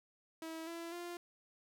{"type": "tone with pitch steps", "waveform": "sawtooth", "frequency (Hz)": [323.7, 335.7, 348.1], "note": ["E4", "E4", "F4"], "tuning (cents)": [-31, 32, -6], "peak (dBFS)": -39, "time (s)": [0.42, 1.17], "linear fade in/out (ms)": 2, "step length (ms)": 250, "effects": []}